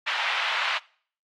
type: band-pass noise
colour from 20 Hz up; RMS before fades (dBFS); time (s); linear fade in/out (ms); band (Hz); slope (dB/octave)
white; -27; 0.06-0.79; 20; 820 to 3100; 24
effects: noise-tail reverb RT60 0.5 s tail -23 dB re dry + AAC 48 kbps